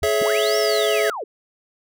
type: tone with exponential decay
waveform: sine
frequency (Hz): 80.9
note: E2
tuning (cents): -32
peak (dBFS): -24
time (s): 0.02-0.12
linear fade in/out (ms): 5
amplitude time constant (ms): 21
type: chord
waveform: square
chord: C# minor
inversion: second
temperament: equal with one note detuned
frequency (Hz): 423.8 / 554.4 / 659.3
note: G#4 / C#5 / E5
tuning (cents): +35 / 0 / 0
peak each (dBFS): -21 / -26 / -22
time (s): 0.03-1.1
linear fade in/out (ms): 2
type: linear two-way sweep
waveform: sine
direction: up then down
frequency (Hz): 69.4 to 5640 to 355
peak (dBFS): -26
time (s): 0.21-1.24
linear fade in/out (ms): 5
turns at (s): 0.57
effects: none